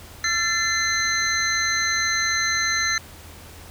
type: tone cluster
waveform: sine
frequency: 1358 / 1762 / 2064 / 4073 / 6220 Hz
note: F6 / A6 / C7 / C8 / G8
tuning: -49 / +2 / -24 / -47 / -14 cents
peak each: -29 / -24 / -27 / -26 / -27 dBFS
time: 0.24-2.98 s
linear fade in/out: 2 ms
effects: added 82 Hz sine -44 dBFS peak until 3.7 s + pink hiss -44 dBFS RMS until 3.7 s